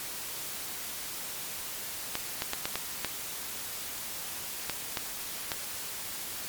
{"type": "clicks", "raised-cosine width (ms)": 0.2, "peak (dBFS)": -12, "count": 9, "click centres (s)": [2.154, 2.421, 2.534, 2.655, 2.756, 3.047, 4.697, 4.972, 5.518], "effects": ["white hiss -38 dBFS RMS until 6.48 s", "MP3 96 kbps"]}